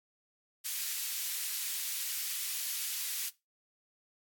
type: high-pass noise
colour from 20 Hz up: white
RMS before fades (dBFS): -36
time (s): 0.64-3.3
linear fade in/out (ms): 20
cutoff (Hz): 2400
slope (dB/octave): 12
effects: noise-tail reverb RT60 0.2 s tail -17 dB re dry + AAC 64 kbps